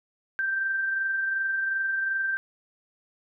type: tone with amplitude modulation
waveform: sine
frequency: 1568 Hz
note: G6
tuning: in tune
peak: -23 dBFS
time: 0.39-2.37 s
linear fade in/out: 0 ms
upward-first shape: sine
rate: 22.7 Hz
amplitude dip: 30%
effects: none